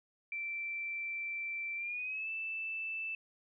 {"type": "tone with pitch glide", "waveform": "sine", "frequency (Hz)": [2341, 2643], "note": ["D7", "E7"], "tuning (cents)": [-6, 4], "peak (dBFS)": -36, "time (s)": [0.32, 3.15], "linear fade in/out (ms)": 2, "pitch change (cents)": 210, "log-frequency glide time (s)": [1.76, 2.29], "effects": []}